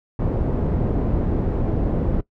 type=low-pass noise; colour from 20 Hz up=pink; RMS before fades=-21 dBFS; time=0.19-2.21 s; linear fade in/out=5 ms; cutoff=430 Hz; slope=12 dB/octave; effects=noise-tail reverb RT60 0.1 s tail -19 dB re dry